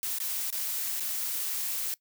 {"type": "noise with dropouts", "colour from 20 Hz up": "blue", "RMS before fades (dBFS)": -32, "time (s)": [0.03, 1.94], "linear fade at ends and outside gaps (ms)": 0, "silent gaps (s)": [[0.185, 0.202], [0.503, 0.526], [0.998, 1.005]], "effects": ["noise-tail reverb RT60 0.1 s tail -21 dB re dry"]}